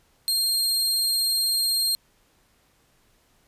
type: tone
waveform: sawtooth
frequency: 4206 Hz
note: C8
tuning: 8 cents sharp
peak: -18 dBFS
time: 0.28-1.95 s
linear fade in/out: 0 ms
effects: pink hiss -63 dBFS RMS until 3.47 s + resampled to 32000 Hz